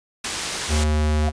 white low-pass noise, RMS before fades -28 dBFS, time 0.24-0.84 s, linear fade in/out 5 ms, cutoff 7500 Hz, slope 12 dB/octave
square tone, 76 Hz, D#2, 40 cents flat, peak -18 dBFS, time 0.68-1.32 s, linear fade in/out 50 ms
sine tone with exponential growth, 701 Hz, F5, 6 cents sharp, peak -21 dBFS, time 1.17-1.29 s, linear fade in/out 1 ms, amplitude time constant 25 ms
effects resampled to 22050 Hz

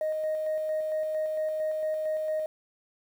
sine tone with tremolo, 622.3 Hz, D#5, in tune, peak -24 dBFS, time 0.01-2.46 s, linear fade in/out 2 ms, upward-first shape square, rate 4.4 Hz, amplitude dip 30%, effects tanh soft clip ceiling -24 dBFS + 9-bit

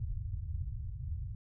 white low-pass noise, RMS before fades -38 dBFS, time 0-1.35 s, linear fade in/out 5 ms, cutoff 120 Hz, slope 48 dB/octave, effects none

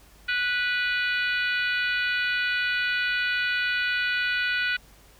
harmonic tone, 491.9 Hz, B4, 7 cents flat, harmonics 3 / 4 / 5 / 6 / 7 / 8 / 9, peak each -25 / -33 / -30 / -34 / -39 / -38 / -40 dBFS, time 0.28-4.77 s, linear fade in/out 10 ms, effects added 50 Hz sine -55 dBFS peak until 5.19 s + pink hiss -55 dBFS RMS until 5.19 s

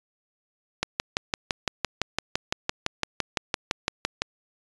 click train, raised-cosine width 0.2 ms, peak -6 dBFS, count 21, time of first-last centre 0.83-4.22 s, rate 5.9 Hz, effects resampled to 22050 Hz

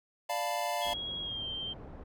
square chord, B half-diminished seventh, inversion first, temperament equal, 587.3 / 698.5 / 880 / 987.8 Hz, D5 / F5 / A5 / B5, 0 / 0 / 0 / 0 cents, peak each -38 / -35 / -38 / -40 dBFS, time 0.29-0.94 s, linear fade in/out 10 ms
sine tone with pitch glide, 3304 to 3146 Hz, G#7 to G7, -10 to +6 cents, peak -35 dBFS, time 0.81-1.74 s, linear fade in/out 20 ms, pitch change -84 cents, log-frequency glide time 1.21-1.45 s
pink low-pass noise, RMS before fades -47 dBFS, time 0.85-2.04 s, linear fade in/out 10 ms, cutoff 850 Hz, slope 12 dB/octave
effects none

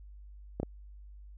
clicks, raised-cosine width 2 ms, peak -19 dBFS, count 2, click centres 0.6 / 0.631 s, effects added 50 Hz sine -47 dBFS peak until 1.37 s

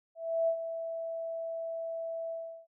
sine tone with ADSR envelope, 659.3 Hz, E5, in tune, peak -24 dBFS, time 0.15-2.67 s, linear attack 330 ms, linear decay 78 ms, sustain -10 dB, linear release 360 ms, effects none

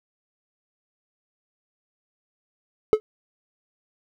triangle tone with exponential decay, 430.4 Hz, A4, 38 cents flat, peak -6 dBFS, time 2.93-3 s, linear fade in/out 0 ms, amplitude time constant 15 ms, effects none

